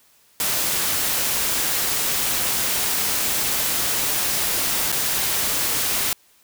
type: noise with dropouts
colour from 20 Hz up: white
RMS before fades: -22 dBFS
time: 0.4-6.13 s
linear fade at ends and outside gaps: 1 ms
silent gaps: 4.919-4.925 s
effects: white hiss -57 dBFS RMS until 6.43 s